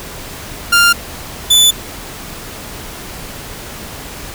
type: tone pair in turn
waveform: sawtooth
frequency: 1396.9 / 3487 Hz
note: F6 / A7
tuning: 0 / -16 cents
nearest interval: octave + major third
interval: 1584 cents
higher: second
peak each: -3 dBFS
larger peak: neither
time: 0.72-0.93 / 1.5-1.71 s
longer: neither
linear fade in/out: 10 ms
effects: pink hiss -29 dBFS RMS until 4.34 s